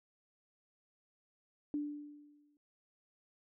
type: tone with exponential decay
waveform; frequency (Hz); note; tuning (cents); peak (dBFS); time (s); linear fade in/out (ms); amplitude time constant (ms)
sine; 293.7; D4; 0; -32; 1.74-2.57; 1; 180
effects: none